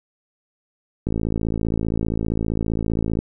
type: click train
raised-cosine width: 3 ms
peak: -10 dBFS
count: 118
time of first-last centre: 1.07-3.19 s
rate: 55.2 Hz
effects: none